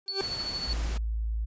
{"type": "tone with exponential growth", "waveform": "40% pulse", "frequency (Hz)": 390, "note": "G4", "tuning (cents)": -9, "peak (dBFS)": -24, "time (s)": [0.06, 0.21], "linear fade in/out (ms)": 1, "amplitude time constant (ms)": 32}
{"type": "tone with tremolo", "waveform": "sine", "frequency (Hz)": 4435, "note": "C#8", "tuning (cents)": 0, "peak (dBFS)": -29, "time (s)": [0.08, 0.73], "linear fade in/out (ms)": 0, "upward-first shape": "sine", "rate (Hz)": 13, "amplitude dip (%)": 55}
{"type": "noise", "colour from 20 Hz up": "pink", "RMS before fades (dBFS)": -39, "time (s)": [0.2, 0.98], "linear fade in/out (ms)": 10}
{"type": "tone", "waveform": "sine", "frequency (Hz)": 55, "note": "A1", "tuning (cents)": 0, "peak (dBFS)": -27, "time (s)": [0.67, 1.46], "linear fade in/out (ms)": 20}
{"effects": ["resampled to 16000 Hz"]}